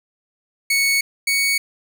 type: tone pair in turn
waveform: sawtooth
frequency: 2217 / 2230 Hz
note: C#7 / C#7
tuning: 0 / +10 cents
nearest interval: unison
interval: 10 cents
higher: second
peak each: -12 / -13 dBFS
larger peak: first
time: 0.7-1.01 / 1.27-1.58 s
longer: neither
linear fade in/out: 5 ms
effects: none